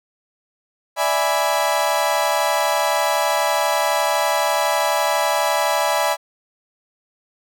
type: chord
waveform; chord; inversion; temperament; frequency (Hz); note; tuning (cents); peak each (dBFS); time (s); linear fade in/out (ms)
35% pulse; E dominant seventh; third; equal; 587.3 / 659.3 / 830.6 / 987.8; D5 / E5 / G#5 / B5; 0 / 0 / 0 / 0; -21; 0.96-6.17; 50
effects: none